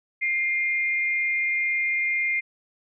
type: tone pair together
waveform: sine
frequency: 2106 / 2428 Hz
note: C7 / D#7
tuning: +11 / -43 cents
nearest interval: major second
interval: 246 cents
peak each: -22 / -31 dBFS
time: 0.21-2.41 s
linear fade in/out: 20 ms
effects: none